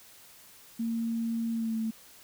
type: tone with pitch glide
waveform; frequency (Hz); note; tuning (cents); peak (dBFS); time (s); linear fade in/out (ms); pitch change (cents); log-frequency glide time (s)
sine; 229.1 to 222.6; A#3 to A3; -30 to +20; -28; 0.79-1.91; 10; -50; 1.52-1.78
effects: white hiss -54 dBFS RMS until 2.23 s